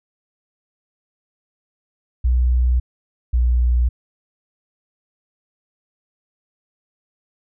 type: tone pair in turn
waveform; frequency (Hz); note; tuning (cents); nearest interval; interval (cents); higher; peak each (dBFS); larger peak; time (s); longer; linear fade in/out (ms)
sine; 61.74 / 60.61; B1 / B1; 0 / -32; unison; 32; first; -13; neither; 2.24-2.8 / 3.33-3.89; neither; 10
effects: none